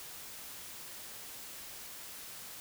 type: silence
effects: white hiss -47 dBFS RMS until 2.6 s